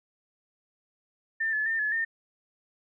sine tone with pitch steps, 1794 / 1722 / 1806 / 1712 / 1817 Hz, A6 / A6 / A6 / A6 / A#6, +33 / -38 / +45 / -48 / -45 cents, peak -25 dBFS, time 1.4-2.05 s, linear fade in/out 10 ms, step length 130 ms, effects none

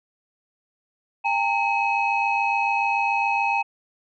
sine tone cluster, 804 / 911 / 2553 Hz, G5 / A#5 / D#7, +44 / -40 / +44 cents, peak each -23 dBFS, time 1.24-3.63 s, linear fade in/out 20 ms, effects tanh soft clip ceiling -13 dBFS

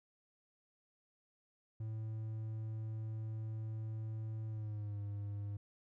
triangle tone with pitch glide, 110 to 102.04 Hz, A2 to G#2, 0 to -30 cents, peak -37 dBFS, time 1.8-5.57 s, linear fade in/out 5 ms, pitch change -130 cents, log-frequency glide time 4.48-4.99 s, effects none

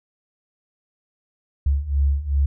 sine beating tone pair, 68.6 / 71.2 Hz, C#2 / C#2, -17 / +47 cents, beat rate 2.6 Hz, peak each -22 / -19 dBFS, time 1.66-2.46 s, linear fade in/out 5 ms, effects none

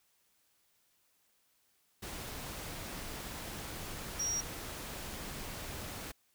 sine tone in noise, 5680 Hz, F8, 28 cents sharp, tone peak -32 dBFS, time 4.19-4.41 s, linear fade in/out 10 ms, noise pink, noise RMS -43 dBFS, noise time 2.02-6.12 s, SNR +8 dB, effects white hiss -73 dBFS RMS until 6.34 s

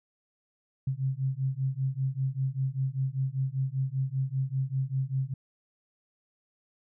sine beating tone pair, 130.81 / 135.91 Hz, C3 / C#3, 0 / -34 cents, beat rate 5.1 Hz, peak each -30 dBFS, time 0.87-5.34 s, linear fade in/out 5 ms, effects none

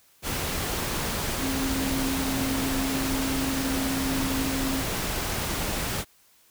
sine tone in noise, 267.2 Hz, C4, 36 cents sharp, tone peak -27 dBFS, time 1.38-4.84 s, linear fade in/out 50 ms, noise pink, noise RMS -29 dBFS, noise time 0.22-6.05 s, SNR -1 dB, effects white hiss -60 dBFS RMS until 6.5 s

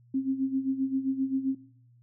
sine tone with tremolo, 266.6 Hz, C4, 33 cents sharp, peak -23 dBFS, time 0.14-1.55 s, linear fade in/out 5 ms, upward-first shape sine, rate 7.6 Hz, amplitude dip 75%, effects noise-tail reverb RT60 0.6 s tail -18 dB re dry + added 120 Hz sine -56 dBFS peak until 2.02 s

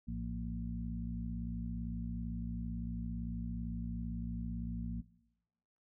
harmonic tone with a mistuned harmonic, 57.8 Hz, A#1, 14 cents flat, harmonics 1 / 2 / 3 / 4, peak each -41 / -45 / -43 / -42 dBFS, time 0.07-5.02 s, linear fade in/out 20 ms, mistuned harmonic 2, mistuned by -77 cents, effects noise-tail reverb RT60 1.0 s tail -21 dB re dry

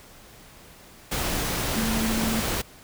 sine tone in noise, 223.1 Hz, A3, 24 cents sharp, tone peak -25 dBFS, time 1.76-2.41 s, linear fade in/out 10 ms, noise pink, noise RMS -27 dBFS, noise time 1.11-2.62 s, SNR -1 dB, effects pink hiss -49 dBFS RMS until 2.83 s

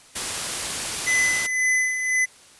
white noise, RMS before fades -27 dBFS, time 0.15-1.47 s, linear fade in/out 10 ms
square tone with tremolo, 2017 Hz, B6, 36 cents sharp, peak -18 dBFS, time 1.06-2.26 s, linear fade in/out 20 ms, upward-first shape sine, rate 1.9 Hz, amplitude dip 55%
effects white hiss -50 dBFS RMS until 2.59 s + resampled to 24000 Hz

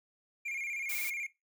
triangle tone with vibrato, 2268 Hz, C#7, 39 cents sharp, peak -33 dBFS, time 0.45-1.27 s, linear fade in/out 10 ms, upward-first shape square, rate 16 Hz, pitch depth 82 cents each way
blue noise, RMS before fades -38 dBFS, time 0.89-1.1 s, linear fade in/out 5 ms
effects noise-tail reverb RT60 0.2 s tail -18 dB re dry

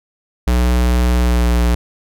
square tone with pitch glide, 61 to 59.54 Hz, B1 to A#1, -21 to +37 cents, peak -12 dBFS, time 0.47-1.75 s, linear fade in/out 5 ms, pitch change -42 cents, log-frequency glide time 1.13-1.5 s, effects none

